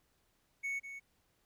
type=tone with echo; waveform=triangle; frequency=2217 Hz; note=C#7; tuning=in tune; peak=-33 dBFS; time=0.63-0.8 s; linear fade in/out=20 ms; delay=200 ms; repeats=1; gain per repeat=-9 dB; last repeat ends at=1 s; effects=pink hiss -75 dBFS RMS until 1.45 s